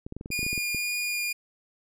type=clicks; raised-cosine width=3 ms; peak=-23 dBFS; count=12; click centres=0.065 / 0.124 / 0.166 / 0.211 / 0.259 / 0.304 / 0.392 / 0.43 / 0.465 / 0.53 / 0.578 / 0.747 s
type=tone with vibrato; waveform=sawtooth; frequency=2431 Hz; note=D#7; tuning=41 cents flat; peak=-24 dBFS; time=0.31-1.33 s; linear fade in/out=10 ms; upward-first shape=triangle; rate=1.9 Hz; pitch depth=9 cents each way
effects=none